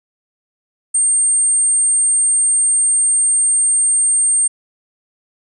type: tone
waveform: sine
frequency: 8680 Hz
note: C#9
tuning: 37 cents flat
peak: -11 dBFS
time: 0.94-4.48 s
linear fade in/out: 10 ms
effects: none